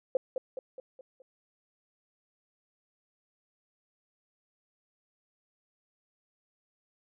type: tone with echo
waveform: sine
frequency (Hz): 520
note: C5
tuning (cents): -11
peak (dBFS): -22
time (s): 0.15-0.17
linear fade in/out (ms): 2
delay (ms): 210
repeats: 5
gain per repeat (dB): -6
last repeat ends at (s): 1.22
effects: none